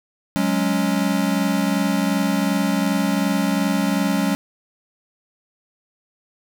square chord, F# suspended second, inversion none, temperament equal, 185 / 207.7 / 277.2 Hz, F#3 / G#3 / C#4, 0 / 0 / 0 cents, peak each -23 dBFS, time 0.36-4.35 s, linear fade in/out 0 ms, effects none

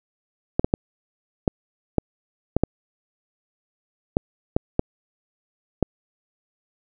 clicks, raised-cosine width 2 ms, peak -4 dBFS, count 11, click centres 0.595 / 0.645 / 0.739 / 1.478 / 1.983 / 2.566 / 2.636 / 4.169 / 4.565 / 4.794 / 5.827 s, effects none

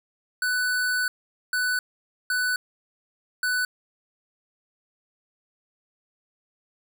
square tone bursts at uneven times, 1493 Hz, F#6, 15 cents sharp, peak -23 dBFS, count 4, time 0.42-1.08 / 1.53-1.79 / 2.3-2.56 / 3.43-3.65 s, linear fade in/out 2 ms, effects none

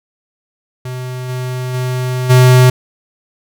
square tone with level steps, 126.9 Hz, B2, 47 cents sharp, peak -22 / -19 / -16 / -5 dBFS, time 0.85-2.7 s, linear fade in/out 5 ms, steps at 1.28 / 1.73 / 2.29 s, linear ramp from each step 20 ms, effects none

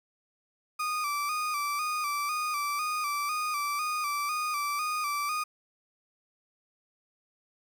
35% pulse tone with vibrato, 1198 Hz, D6, 34 cents sharp, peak -27 dBFS, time 0.79-5.44 s, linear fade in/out 10 ms, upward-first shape square, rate 2 Hz, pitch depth 50 cents each way, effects 10-bit

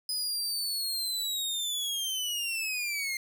sawtooth linear sweep, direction down, 5020 to 2100 Hz, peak -27 dBFS, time 0.09-3.17 s, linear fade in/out 2 ms, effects none

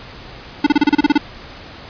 square tone bursts, 293.7 Hz, D4, in tune, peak -9 dBFS, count 10, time 0.64-1.179 s, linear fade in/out 5 ms, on 26 ms, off 31 ms, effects pink hiss -36 dBFS RMS until 1.89 s + resampled to 11025 Hz

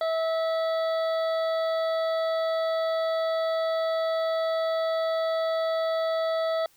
harmonic tone with a mistuned harmonic, 650 Hz, E5, 24 cents flat, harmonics 1 / 2 / 3 / 5 / 6 / 7, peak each -24 / -34 / -40 / -42 / -46 / -45 dBFS, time 0.01-6.66 s, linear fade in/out 2 ms, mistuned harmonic 5, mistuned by +78 cents, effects white hiss -61 dBFS RMS until 6.76 s

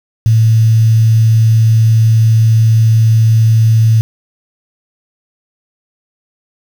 sine tone with quantisation, 111.8 Hz, A2, 28 cents sharp, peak -5 dBFS, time 0.26-4.01 s, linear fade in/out 0 ms, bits 5, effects none

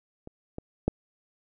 clicks, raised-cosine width 2 ms, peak -28 / -22 / -10 dBFS, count 3, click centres 0.274 / 0.584 / 0.88 s, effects none

